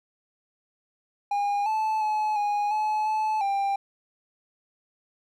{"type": "tone with pitch steps", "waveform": "triangle", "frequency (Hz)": [813, 871, 855, 825, 856, 865, 793], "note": ["G#5", "A5", "A5", "G#5", "A5", "A5", "G5"], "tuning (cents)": [-37, -18, -50, -12, -48, -30, 20], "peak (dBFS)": -21, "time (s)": [1.31, 3.76], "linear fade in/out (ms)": 5, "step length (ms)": 350, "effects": []}